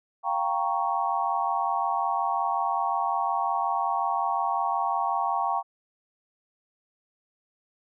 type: chord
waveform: sine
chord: G half-diminished seventh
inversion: third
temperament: equal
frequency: 698.5 / 784 / 932.3 / 1108.7 Hz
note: F5 / G5 / Bb5 / Db6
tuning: 0 / 0 / 0 / 0 cents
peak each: -31 / -28 / -29 / -29 dBFS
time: 0.23-5.63 s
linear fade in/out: 50 ms
effects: none